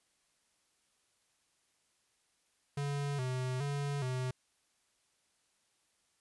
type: tone with vibrato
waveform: square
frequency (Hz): 135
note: C#3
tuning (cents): -45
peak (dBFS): -34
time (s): 2.77-4.31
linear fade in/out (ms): 5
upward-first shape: square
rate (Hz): 1.2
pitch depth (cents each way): 93
effects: white hiss -75 dBFS RMS until 6.2 s + resampled to 24000 Hz